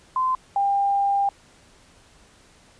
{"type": "tone pair in turn", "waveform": "sine", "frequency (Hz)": [1032, 798.2], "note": ["C6", "G5"], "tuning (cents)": [-24, 31], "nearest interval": "major third", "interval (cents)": 445, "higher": "first", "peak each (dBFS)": [-19, -18], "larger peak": "second", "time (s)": [[0.16, 0.35], [0.56, 1.29]], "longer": "second", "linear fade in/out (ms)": 2, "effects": ["pink hiss -54 dBFS RMS until 2.79 s", "resampled to 22050 Hz"]}